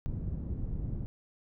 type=low-pass noise; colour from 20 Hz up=pink; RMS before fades=-35 dBFS; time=0.06-1.06 s; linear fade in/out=0 ms; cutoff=180 Hz; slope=12 dB/octave; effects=none